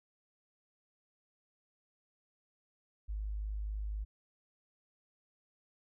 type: tone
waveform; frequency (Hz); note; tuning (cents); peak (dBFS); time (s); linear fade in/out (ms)
sine; 51.91; G#1; 0; -35; 3.08-4.05; 20
effects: none